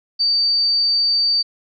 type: tone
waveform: sine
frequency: 4613 Hz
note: D8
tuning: 32 cents flat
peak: -14 dBFS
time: 0.19-1.43 s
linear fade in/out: 20 ms
effects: none